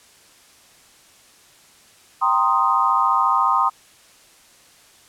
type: chord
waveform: sine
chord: C minor seventh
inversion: second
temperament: equal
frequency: 784 / 932.3 / 1046.5 / 1244.5 Hz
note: G5 / Bb5 / C6 / Eb6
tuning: 0 / 0 / 0 / 0 cents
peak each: -24 / -22 / -19 / -19 dBFS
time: 2.21-3.7 s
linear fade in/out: 20 ms
effects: white hiss -51 dBFS RMS until 5.08 s + low-pass 10000 Hz 12 dB/octave